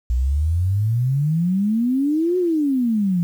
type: exponential two-way sweep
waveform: sine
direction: up then down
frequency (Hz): 58.9 to 370 to 168.3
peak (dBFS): -16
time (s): 0.1-3.23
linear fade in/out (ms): 0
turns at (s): 2.38
effects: 8-bit